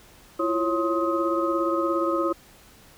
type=tone cluster; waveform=sine; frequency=335.6 / 352.7 / 550 / 1057 / 1261 Hz; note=E4 / F4 / C#5 / C6 / D#6; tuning=+31 / +17 / -14 / +17 / +23 cents; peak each=-25 / -33 / -27 / -33 / -27 dBFS; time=0.39-2.33 s; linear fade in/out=10 ms; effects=pink hiss -52 dBFS RMS until 2.97 s